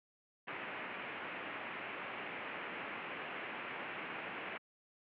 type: low-pass noise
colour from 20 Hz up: white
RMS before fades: -44 dBFS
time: 0.47-4.58 s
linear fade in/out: 10 ms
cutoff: 2700 Hz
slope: 48 dB/octave
effects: high-pass 200 Hz 12 dB/octave